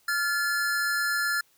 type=tone pair together; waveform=square; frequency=1394 / 1721.8 Hz; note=F6 / A6; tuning=-4 / -38 cents; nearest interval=major third; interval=366 cents; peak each=-28 dBFS; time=0.08-1.41 s; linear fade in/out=5 ms; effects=white hiss -64 dBFS RMS until 1.57 s